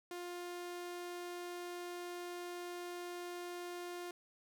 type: tone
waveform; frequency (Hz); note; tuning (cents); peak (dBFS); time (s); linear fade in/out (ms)
sawtooth; 352.4; F4; +16; -39; 0.11-4.11; 2
effects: none